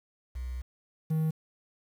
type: tone pair in turn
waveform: sine / triangle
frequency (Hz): 62.7 / 157.99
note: B1 / D#3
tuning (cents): +27 / +27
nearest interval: octave + major third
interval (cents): 1600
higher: second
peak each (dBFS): -33 / -23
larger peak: second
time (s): 0.35-0.62 / 1.1-1.31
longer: first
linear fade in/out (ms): 10
effects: 9-bit